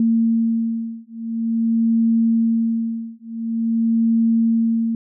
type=beating tone pair; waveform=sine; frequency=227.6 / 228.07 Hz; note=A#3 / A#3; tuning=-41 / -38 cents; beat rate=0.47 Hz; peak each=-19 dBFS; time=0-4.95 s; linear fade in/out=2 ms; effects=none